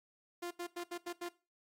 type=tone bursts at uneven times; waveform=sawtooth; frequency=348.9 Hz; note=F4; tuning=2 cents flat; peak=-35 dBFS; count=6; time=0.42-0.51 / 0.59-0.67 / 0.76-0.84 / 0.91-0.98 / 1.06-1.13 / 1.21-1.29 s; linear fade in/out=10 ms; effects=noise-tail reverb RT60 0.3 s tail -18 dB re dry + AAC 48 kbps